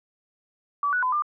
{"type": "tone with pitch steps", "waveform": "sine", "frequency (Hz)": [1149, 1475, 1013, 1196], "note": ["D6", "F#6", "B5", "D6"], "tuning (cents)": [-38, -6, 44, 31], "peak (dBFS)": -21, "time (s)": [0.83, 1.222], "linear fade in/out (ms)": 2, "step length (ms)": 98, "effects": []}